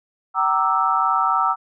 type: chord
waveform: sine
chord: E half-diminished seventh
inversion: first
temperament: equal with one note detuned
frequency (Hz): 766.1 / 932.3 / 1174.7 / 1318.5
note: G5 / Bb5 / D6 / E6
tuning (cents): -40 / 0 / 0 / 0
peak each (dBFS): -23 / -23 / -23 / -19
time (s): 0.34-1.56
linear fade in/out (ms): 50
effects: none